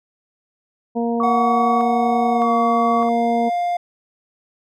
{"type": "harmonic tone", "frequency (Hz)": 234.1, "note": "A#3", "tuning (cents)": 8, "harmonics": [1, 2, 3, 4], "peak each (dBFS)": [-20, -23, -26, -32], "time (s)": [0.95, 3.5], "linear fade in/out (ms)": 20}
{"type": "tone with tremolo", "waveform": "sine", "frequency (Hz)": 1133, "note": "C#6", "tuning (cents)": 37, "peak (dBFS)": -19, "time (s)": [1.2, 3.09], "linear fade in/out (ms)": 2, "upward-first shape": "square", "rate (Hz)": 0.82, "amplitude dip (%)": 60}
{"type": "tone with pitch glide", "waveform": "triangle", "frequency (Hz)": [733, 702.3], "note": ["F#5", "F5"], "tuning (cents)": [-16, 10], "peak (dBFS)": -16, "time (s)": [1.23, 3.77], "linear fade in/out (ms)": 5, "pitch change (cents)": -74, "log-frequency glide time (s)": [2.32, 2.51]}
{"effects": []}